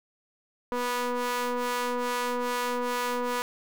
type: ring-modulated tone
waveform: sawtooth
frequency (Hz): 245.4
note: B3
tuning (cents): -11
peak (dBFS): -20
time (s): 0.72-3.42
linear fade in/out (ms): 0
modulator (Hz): 735
effects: none